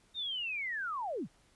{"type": "linear sweep", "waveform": "sine", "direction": "down", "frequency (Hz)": [3729, 99.8], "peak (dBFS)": -34, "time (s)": [0.14, 1.28], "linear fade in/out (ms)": 50, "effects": ["pink hiss -67 dBFS RMS until 1.55 s", "resampled to 24000 Hz"]}